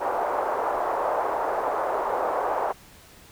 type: band-pass noise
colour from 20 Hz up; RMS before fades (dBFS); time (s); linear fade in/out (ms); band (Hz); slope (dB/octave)
white; -26; 0-2.73; 20; 450 to 1000; 24
effects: pink hiss -50 dBFS RMS until 3.31 s